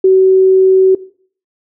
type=tone; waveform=sine; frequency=378.3 Hz; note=F#4; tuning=38 cents sharp; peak=-4 dBFS; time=0.04-0.95 s; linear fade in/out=5 ms; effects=noise-tail reverb RT60 0.5 s tail -19 dB re dry